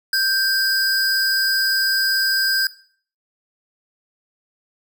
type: tone pair together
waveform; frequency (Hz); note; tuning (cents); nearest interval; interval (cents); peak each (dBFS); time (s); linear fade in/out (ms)
square; 1568 / 4959; G6 / D#8; 0 / -7; octave + minor sixth; 1993; -20; 0.13-2.67; 2
effects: noise-tail reverb RT60 0.5 s tail -19 dB re dry